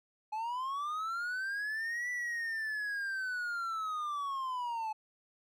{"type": "linear two-way sweep", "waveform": "triangle", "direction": "up then down", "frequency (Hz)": [844, 1975.5, 856], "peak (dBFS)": -32, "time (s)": [0.32, 4.93], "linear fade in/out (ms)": 10, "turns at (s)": 2.1, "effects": []}